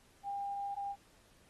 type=tone; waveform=sine; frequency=801 Hz; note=G5; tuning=37 cents sharp; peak=-36 dBFS; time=0.23-0.96 s; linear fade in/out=50 ms; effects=pink hiss -66 dBFS RMS until 1.49 s + AAC 32 kbps